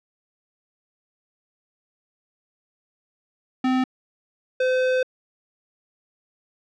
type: tone pair in turn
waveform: square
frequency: 257.6 / 512.2 Hz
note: C4 / C5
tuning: -27 / -37 cents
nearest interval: octave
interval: 1190 cents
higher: second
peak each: -19 dBFS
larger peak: neither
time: 3.64-3.84 / 4.6-5.03 s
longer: second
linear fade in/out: 5 ms
effects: low-pass 3000 Hz 12 dB/octave